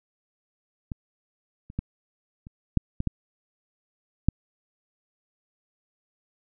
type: clicks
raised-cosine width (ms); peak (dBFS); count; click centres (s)
5; -20 / -29 / -15 / -30 / -7 / -15 / -12 / -6; 8; 0.918 / 1.701 / 1.79 / 2.469 / 2.773 / 3.004 / 3.073 / 4.286
effects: none